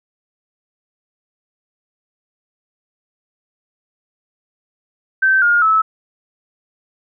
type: tone with pitch steps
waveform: sine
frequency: 1549 / 1420.4 / 1302.5 Hz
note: G6 / F6 / E6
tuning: -21 / +29 / -21 cents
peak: -10 dBFS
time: 5.22-5.82 s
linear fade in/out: 10 ms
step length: 200 ms
effects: none